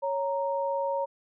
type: tone pair together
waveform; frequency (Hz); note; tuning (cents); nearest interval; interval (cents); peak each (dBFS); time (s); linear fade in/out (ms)
sine; 554.4 / 930.9; C#5 / A#5; 0 / -3; major sixth; 897; -28 / -30; 0.02-1.06; 20
effects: none